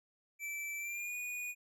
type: tone with pitch glide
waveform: square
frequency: 2324 to 2459 Hz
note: D7 to D#7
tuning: -19 to -21 cents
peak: -39 dBFS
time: 0.39-1.55 s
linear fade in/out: 50 ms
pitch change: +98 cents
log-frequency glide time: 0.78-1.15 s
effects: none